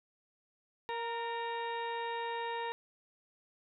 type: harmonic tone with a mistuned harmonic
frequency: 466.2 Hz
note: A#4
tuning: in tune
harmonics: 1 / 2 / 3 / 4 / 5 / 6 / 7 / 8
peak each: -40 / -37 / -53 / -44 / -51 / -50 / -60 / -50 dBFS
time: 0.89-2.72 s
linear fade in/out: 0 ms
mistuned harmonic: 4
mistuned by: -33 cents
effects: none